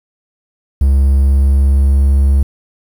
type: tone with pitch glide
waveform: triangle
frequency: 68.3 to 68.89 Hz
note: C#2 to C#2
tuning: -25 to -10 cents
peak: -5 dBFS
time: 0.81-2.43 s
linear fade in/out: 5 ms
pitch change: +15 cents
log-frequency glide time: 1.15-2.12 s
effects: 7-bit